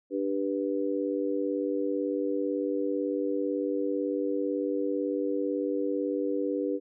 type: chord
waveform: sine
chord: G major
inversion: second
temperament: just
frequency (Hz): 294 / 392 / 490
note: D4 / G4 / B4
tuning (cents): +2 / 0 / -14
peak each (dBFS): -30 / -32 / -31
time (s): 0.1-6.8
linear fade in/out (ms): 50
effects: none